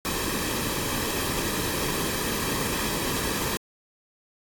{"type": "noise with comb filter", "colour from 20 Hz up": "pink", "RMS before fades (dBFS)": -28, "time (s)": [0.05, 3.57], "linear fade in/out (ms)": 0, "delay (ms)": 1.4, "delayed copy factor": -0.55, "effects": ["AAC 64 kbps"]}